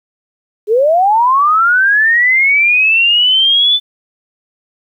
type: linear sweep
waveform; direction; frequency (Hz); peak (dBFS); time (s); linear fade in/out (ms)
sine; up; 401.7 to 3520; -7; 0.67-3.8; 50
effects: 8-bit